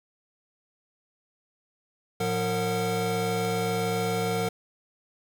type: tone cluster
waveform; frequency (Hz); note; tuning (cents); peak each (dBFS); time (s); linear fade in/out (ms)
square; 112.4 / 179.6 / 457.2 / 730; A2 / F3 / A#4 / F#5; +37 / +49 / -34 / -24; -34 / -32 / -29 / -33; 2.2-4.49; 5
effects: none